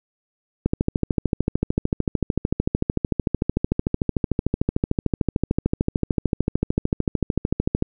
click train, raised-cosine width 3 ms, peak -6 dBFS, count 97, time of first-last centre 0.66-7.824 s, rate 13.4 Hz, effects none

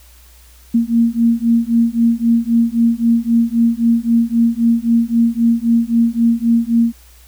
sine beating tone pair, 230.2 / 234 Hz, A#3 / A#3, -22 / +7 cents, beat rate 3.8 Hz, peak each -14 dBFS, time 0.74-6.93 s, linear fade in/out 10 ms, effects added 60 Hz sine -43 dBFS peak until 7.27 s + white hiss -48 dBFS RMS until 7.27 s

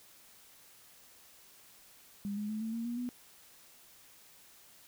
sine tone with pitch steps, 202 / 208.8 / 215.7 / 223 / 230.4 / 238.1 / 246.1 Hz, G#3 / G#3 / A3 / A3 / A#3 / A#3 / B3, -48 / +10 / -34 / +23 / -20 / +37 / -6 cents, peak -34 dBFS, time 2.25-3.09 s, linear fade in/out 0 ms, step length 120 ms, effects white hiss -59 dBFS RMS until 4.87 s

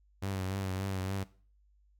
sawtooth tone with vibrato, 95.6 Hz, G2, 43 cents flat, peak -29 dBFS, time 0.22-1.24 s, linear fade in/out 10 ms, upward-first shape triangle, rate 3.5 Hz, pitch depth 55 cents each way, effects noise-tail reverb RT60 0.4 s tail -18 dB re dry + added 50 Hz sine -63 dBFS peak until 1.99 s

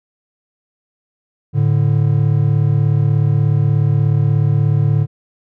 triangle tone pair together, 109.5 / 146.16 Hz, A2 / D3, -8 / -8 cents, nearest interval perfect fourth, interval 500 cents, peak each -12 dBFS, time 1.53-5.07 s, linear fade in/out 50 ms, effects none

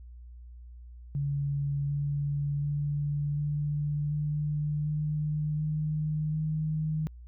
sine tone with pitch steps, 141.7 / 143.6 / 145.52 / 147.46 / 149.43 / 151.43 / 153.46 / 155.51 Hz, C#3 / D3 / D3 / D3 / D3 / D#3 / D#3 / D#3, +38 / -39 / -16 / +7 / +30 / -47 / -24 / -1 cents, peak -27 dBFS, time 1.15-7.07 s, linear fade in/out 0 ms, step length 740 ms, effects added 60 Hz sine -44 dBFS peak until 7.27 s

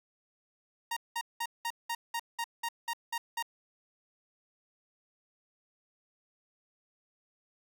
sawtooth tone bursts, 932.3 Hz, A#5, in tune, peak -28 dBFS, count 11, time 0.91-3.426 s, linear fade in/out 5 ms, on 56 ms, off 190 ms, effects none

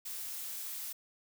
blue noise, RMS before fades -41 dBFS, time 0.05-0.93 s, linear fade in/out 10 ms, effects none

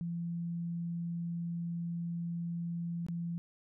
sine tone with dropouts, 170.2 Hz, F3, 44 cents flat, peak -34 dBFS, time 0.01-3.38 s, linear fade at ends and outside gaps 0 ms, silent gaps 3.065-3.085 s, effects none

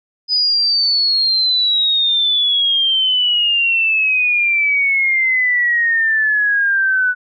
sine exponential sweep, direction down, 5010 to 1480 Hz, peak -12 dBFS, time 0.28-7.15 s, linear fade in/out 50 ms, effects none

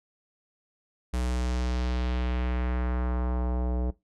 square tone with low-pass filter sweep, 61.74 Hz, B1, in tune, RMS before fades -28 dBFS, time 1.13-3.91 s, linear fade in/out 10 ms, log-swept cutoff 10000 to 570 Hz, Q 1.3, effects noise-tail reverb RT60 0.2 s tail -20 dB re dry

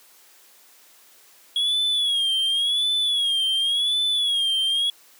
triangle tone with vibrato, 3322 Hz, G#7, in tune, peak -18 dBFS, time 1.56-4.9 s, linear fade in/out 2 ms, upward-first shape sine, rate 0.91 Hz, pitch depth 96 cents each way, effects white hiss -53 dBFS RMS until 5.19 s + high-pass 300 Hz 12 dB/octave

